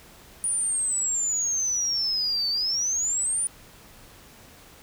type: exponential two-way sweep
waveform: sine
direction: down then up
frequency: 9610 to 4500 to 9610 Hz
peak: -22 dBFS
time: 0.44-3.47 s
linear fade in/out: 0 ms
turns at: 2.49 s
effects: tanh soft clip ceiling -18 dBFS + pink hiss -50 dBFS RMS until 4.82 s